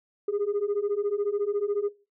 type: beating tone pair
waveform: sine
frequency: 401 / 415 Hz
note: G4 / G#4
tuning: +39 / -1 cents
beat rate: 14 Hz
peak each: -27 / -25 dBFS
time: 0.28-1.89 s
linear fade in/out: 5 ms
effects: noise-tail reverb RT60 0.3 s tail -18 dB re dry + tanh soft clip ceiling -21 dBFS